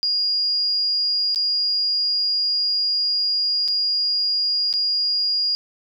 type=tone with dropouts; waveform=sine; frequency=4849 Hz; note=D#8; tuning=45 cents flat; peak=-18 dBFS; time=0.03-5.55 s; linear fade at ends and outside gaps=0 ms; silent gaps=1.347-1.359 / 3.679-3.684 / 4.728-4.738 s; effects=9-bit